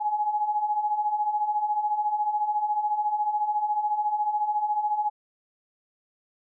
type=beating tone pair; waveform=sine; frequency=830 / 844 Hz; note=G#5 / G#5; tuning=-1 / +28 cents; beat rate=14 Hz; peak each=-30 / -24 dBFS; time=0-5.1 s; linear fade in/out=20 ms; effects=none